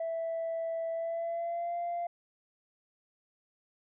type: tone with pitch glide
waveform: sine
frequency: 659.3 to 692.1 Hz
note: E5 to F5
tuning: 0 to -16 cents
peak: -30 dBFS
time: 0-2.07 s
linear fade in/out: 5 ms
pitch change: +84 cents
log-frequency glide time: 0.92-1.76 s
effects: tanh soft clip ceiling -29 dBFS